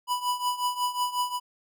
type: tone with tremolo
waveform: square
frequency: 987.8 Hz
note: B5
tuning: in tune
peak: -23 dBFS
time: 0.07-1.4 s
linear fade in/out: 50 ms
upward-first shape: triangle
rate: 5.5 Hz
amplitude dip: 85%
effects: none